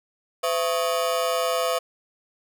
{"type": "ring-modulated tone", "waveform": "30% pulse", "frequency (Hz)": 590, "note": "D5", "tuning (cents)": 8, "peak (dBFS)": -16, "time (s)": [0.43, 1.79], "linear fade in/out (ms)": 10, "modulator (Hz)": 80.1, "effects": []}